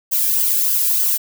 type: noise with flanger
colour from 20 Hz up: violet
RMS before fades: -17 dBFS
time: 0.11-1.18 s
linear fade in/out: 20 ms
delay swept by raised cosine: 0.63 to 1.27 ms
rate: 3.3 Hz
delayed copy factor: +0.55
effects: none